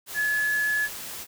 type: tone in noise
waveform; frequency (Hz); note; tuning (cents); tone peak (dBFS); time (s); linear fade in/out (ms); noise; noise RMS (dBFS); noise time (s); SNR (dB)
sine; 1707; G#6; +47; -22; 0.14-0.89; 50; white; -37; 0.06-1.27; +12
effects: none